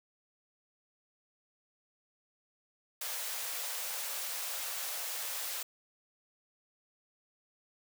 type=high-pass noise; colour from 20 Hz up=white; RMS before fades=-38 dBFS; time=3.01-5.63 s; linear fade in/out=5 ms; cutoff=460 Hz; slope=96 dB/octave; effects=none